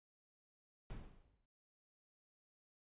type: noise with exponential decay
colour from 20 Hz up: brown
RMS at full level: -44 dBFS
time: 0.9-1.46 s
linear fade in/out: 0 ms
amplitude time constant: 120 ms
effects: resampled to 8000 Hz